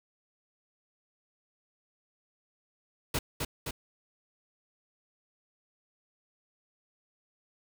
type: noise with echo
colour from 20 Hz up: pink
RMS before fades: -30 dBFS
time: 3.14-3.19 s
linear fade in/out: 5 ms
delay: 260 ms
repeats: 2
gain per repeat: -3 dB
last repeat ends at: 3.71 s
effects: none